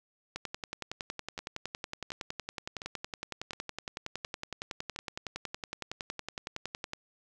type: two click trains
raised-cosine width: 0.2 ms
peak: -23 / -19 dBFS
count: 6 / 72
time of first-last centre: 1.39-4.961 / 0.36-6.934 s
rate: 1.4 / 10.8 Hz
effects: none